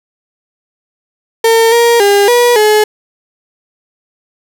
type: tone with pitch steps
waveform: 35% pulse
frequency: 454.3 / 469.8 / 403.7 / 483.1 / 425.4 Hz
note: A#4 / A#4 / G#4 / B4 / G#4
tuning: -45 / +13 / -49 / -38 / +42 cents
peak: -4 dBFS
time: 1.44-2.84 s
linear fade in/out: 5 ms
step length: 280 ms
effects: none